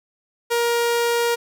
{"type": "tone", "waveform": "sawtooth", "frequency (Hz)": 471.6, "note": "A#4", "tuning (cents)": 20, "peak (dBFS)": -14, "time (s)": [0.5, 1.36], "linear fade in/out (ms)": 20, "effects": []}